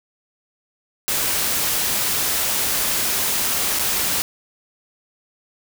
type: noise with dropouts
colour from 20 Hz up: white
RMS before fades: -21 dBFS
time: 1.08-4.22 s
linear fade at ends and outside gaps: 0 ms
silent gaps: 3.789-3.794 s
effects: none